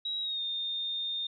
sine tone with pitch glide, 3848 to 3645 Hz, B7 to A#7, -46 to -40 cents, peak -31 dBFS, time 0.05-1.27 s, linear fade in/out 5 ms, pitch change -94 cents, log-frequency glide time 0.21-0.42 s, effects none

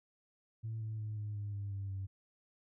sine tone with pitch steps, 111.7 / 109.4 / 107.15 / 104.94 / 102.78 / 100.67 / 98.6 / 96.57 Hz, A2 / A2 / A2 / G#2 / G#2 / G2 / G2 / G2, +27 / -9 / -45 / +18 / -18 / +47 / +11 / -25 cents, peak -36 dBFS, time 0.63-2.07 s, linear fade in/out 20 ms, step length 180 ms, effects tanh soft clip ceiling -34 dBFS

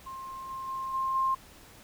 sine tone with level steps, 1059 Hz, C6, 21 cents sharp, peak -38 / -35 / -32 / -27 / -24 dBFS, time 0.06-1.35 s, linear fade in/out 10 ms, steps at 0.49 / 0.67 / 0.93 / 1.14 s, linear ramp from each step 20 ms, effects pink hiss -53 dBFS RMS until 1.83 s

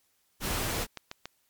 pink noise, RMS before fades -31 dBFS, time 0.4-0.87 s, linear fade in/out 50 ms
click train, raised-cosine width 0.2 ms, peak -20 dBFS, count 5, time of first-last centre 0.69-1.256 s, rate 7.07 Hz
effects white hiss -71 dBFS RMS until 1.49 s + MP3 96 kbps

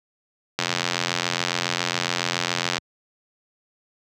click train, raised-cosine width 0.2 ms, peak -4 dBFS, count 192, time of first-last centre 0.59-2.78 s, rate 87.2 Hz, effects high-pass 100 Hz 12 dB/octave

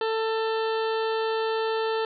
harmonic tone, 444.6 Hz, A4, 18 cents sharp, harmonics 1 / 2 / 3 / 4 / 6 / 7 / 8 / 9 / 10, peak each -25 / -31 / -35 / -37 / -41 / -42 / -43 / -44 / -45 dBFS, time 0.01-2.05 s, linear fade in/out 2 ms, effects none

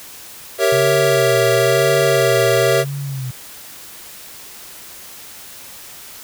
square chord, G diminished seventh, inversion none, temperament equal, 392 / 466.2 / 554.4 / 659.3 Hz, G4 / Bb4 / Db5 / Fb5, 0 / 0 / 0 / 0 cents, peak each -19 dBFS, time 0.58-2.85 s, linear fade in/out 50 ms
sine tone with vibrato, 130.81 Hz, C3, in tune, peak -22 dBFS, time 0.72-3.31 s, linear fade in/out 5 ms, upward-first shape sine, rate 1 Hz, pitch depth 130 cents each way
effects white hiss -37 dBFS RMS until 6.23 s

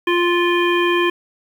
harmonic tone, 349.2 Hz, F4, in tune, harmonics 1 / 3 / 5 / 7 / 9, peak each -16 / -21 / -23 / -24 / -26 dBFS, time 0.07-1.1 s, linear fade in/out 5 ms, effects 7-bit

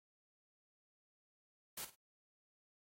white noise with echo, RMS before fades -45 dBFS, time 1.77-1.85 s, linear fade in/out 5 ms, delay 51 ms, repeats 2, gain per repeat -12 dB, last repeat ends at 1.952 s, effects AAC 48 kbps

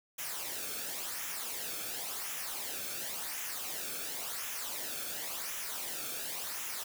white noise with flanger, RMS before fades -39 dBFS, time 0.18-6.84 s, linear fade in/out 10 ms, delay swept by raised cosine 0.22 to 1.04 ms, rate 0.93 Hz, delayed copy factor -0.6, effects none

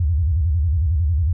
sine tone with vibrato, 79.1 Hz, D#2, 29 cents sharp, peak -15 dBFS, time 0-1.33 s, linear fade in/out 5 ms, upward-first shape square, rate 11 Hz, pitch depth 190 cents each way, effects none

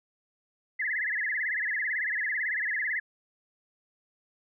sine tone with vibrato, 1864.7 Hz, A#6, in tune, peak -27 dBFS, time 0.79-3 s, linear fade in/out 10 ms, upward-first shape sine, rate 18 Hz, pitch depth 190 cents each way, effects none

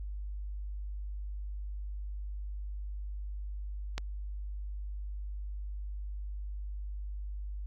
click, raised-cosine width 0.2 ms, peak -18 dBFS, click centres 3.98 s, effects added 50 Hz sine -36 dBFS peak until 7.66 s + Opus 48 kbps

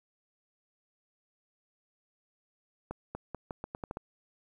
accelerating click train, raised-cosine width 1 ms, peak -23 dBFS, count 9, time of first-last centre 2.91-3.971 s, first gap 240 ms, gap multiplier 0.82, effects 10-bit

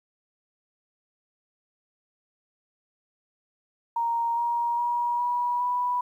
sine tone with pitch steps, 932.3 / 944.8 / 957.4 / 970.2 / 983.2 Hz, A#5 / A#5 / A#5 / B5 / B5, 0 / +23 / +46 / -31 / -8 cents, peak -23 dBFS, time 3.96-6.01 s, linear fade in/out 5 ms, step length 410 ms, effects 10-bit

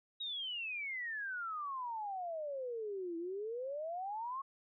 sine exponential two-way sweep, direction down then up, 3834 to 328.3 to 1110 Hz, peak -38 dBFS, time 0.2-4.42 s, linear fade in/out 10 ms, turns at 3.17 s, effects none

